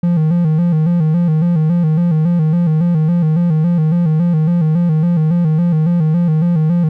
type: tone with vibrato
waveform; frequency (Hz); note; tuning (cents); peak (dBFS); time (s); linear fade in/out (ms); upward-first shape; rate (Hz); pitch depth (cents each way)
triangle; 164.7; E3; -1; -8; 0.03-6.89; 5; square; 3.6; 92
effects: none